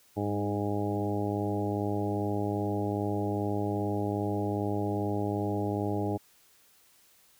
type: harmonic tone with a mistuned harmonic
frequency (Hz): 102.5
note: G#2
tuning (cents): -22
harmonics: 1 / 2 / 3 / 4 / 5 / 6 / 7 / 8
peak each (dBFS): -33 / -36 / -33 / -35 / -41 / -39 / -42 / -38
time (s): 0.16-6.18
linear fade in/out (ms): 20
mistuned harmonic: 2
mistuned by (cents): -15
effects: white hiss -62 dBFS RMS until 7.39 s